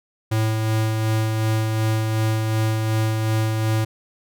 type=tone with tremolo; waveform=square; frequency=110 Hz; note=A2; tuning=in tune; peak=-18 dBFS; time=0.31-3.85 s; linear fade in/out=10 ms; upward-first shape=sine; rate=2.7 Hz; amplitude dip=30%; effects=none